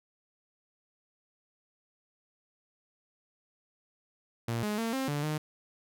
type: tone with pitch steps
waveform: sawtooth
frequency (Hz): 116.5 / 210 / 227.7 / 265.7 / 145.8 / 152.9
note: A#2 / G#3 / A#3 / C4 / D3 / D#3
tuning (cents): -1 / +19 / -40 / +27 / -12 / -30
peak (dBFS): -26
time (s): 4.48-5.38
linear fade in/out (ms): 5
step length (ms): 150
effects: none